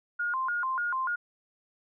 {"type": "tone with vibrato", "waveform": "sine", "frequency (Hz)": 1223, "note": "D#6", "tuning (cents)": -30, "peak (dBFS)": -27, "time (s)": [0.19, 1.16], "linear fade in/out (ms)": 10, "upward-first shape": "square", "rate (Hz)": 3.4, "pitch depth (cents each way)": 270, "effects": []}